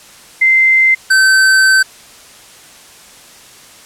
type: tone pair in turn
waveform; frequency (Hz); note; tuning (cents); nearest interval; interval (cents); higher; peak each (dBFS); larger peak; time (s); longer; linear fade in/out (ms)
sine / square; 2078 / 1541.1; C7 / G6; -12 / -30; perfect fourth; 518; first; -6 / -7; first; 0.41-0.95 / 1.1-1.83; second; 10
effects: white hiss -39 dBFS RMS until 3.85 s + low-pass 10000 Hz 12 dB/octave